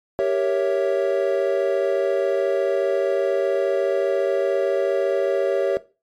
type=chord; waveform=triangle; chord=G diminished seventh; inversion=none; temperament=equal; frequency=392 / 466.2 / 554.4 / 659.3 Hz; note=G4 / Bb4 / Db5 / Fb5; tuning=0 / 0 / 0 / 0 cents; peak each=-21 / -24 / -19 / -23 dBFS; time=0.19-5.77 s; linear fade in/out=0 ms; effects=noise-tail reverb RT60 0.3 s tail -17 dB re dry + MP3 64 kbps